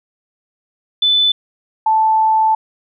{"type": "tone pair in turn", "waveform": "sine", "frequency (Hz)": [3503, 877.8], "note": ["A7", "A5"], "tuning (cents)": [-8, -4], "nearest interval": "2 octaves", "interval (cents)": 2396, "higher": "first", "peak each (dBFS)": [-10, -10], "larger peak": "neither", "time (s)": [[1.02, 1.32], [1.86, 2.55]], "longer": "second", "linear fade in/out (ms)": 5, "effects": []}